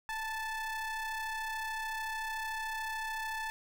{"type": "ring-modulated tone", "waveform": "square", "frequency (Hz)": 434.4, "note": "A4", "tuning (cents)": -22, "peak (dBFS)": -33, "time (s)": [0.09, 3.5], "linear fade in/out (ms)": 0, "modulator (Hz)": 1320, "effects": []}